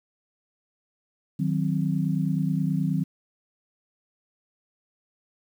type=chord; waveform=sine; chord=C diminished; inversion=first; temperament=equal; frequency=155.56 / 185 / 261.6 Hz; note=Eb3 / Gb3 / C4; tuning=0 / 0 / 0 cents; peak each=-25 / -26 / -30 dBFS; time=1.39-3.04 s; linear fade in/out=10 ms; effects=9-bit